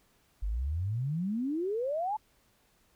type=exponential sweep; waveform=sine; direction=up; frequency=46.53 to 888 Hz; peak=-29 dBFS; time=0.42-2.17 s; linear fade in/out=10 ms; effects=pink hiss -68 dBFS RMS until 2.95 s